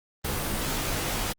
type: noise with comb filter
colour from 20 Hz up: pink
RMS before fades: -29 dBFS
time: 0.24-1.33 s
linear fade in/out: 10 ms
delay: 17 ms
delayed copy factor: -0.6
effects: Opus 24 kbps